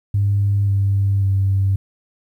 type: tone with pitch steps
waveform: sine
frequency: 100.7 / 98.97 / 97.27 Hz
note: G2 / G2 / G2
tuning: +47 / +17 / -13 cents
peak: -13 dBFS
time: 0.14-1.76 s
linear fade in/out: 5 ms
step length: 540 ms
effects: tanh soft clip ceiling -9 dBFS + 9-bit